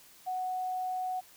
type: tone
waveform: sine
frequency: 740 Hz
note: F#5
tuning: in tune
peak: -31 dBFS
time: 0.26-1.21 s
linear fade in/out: 20 ms
effects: white hiss -57 dBFS RMS until 1.36 s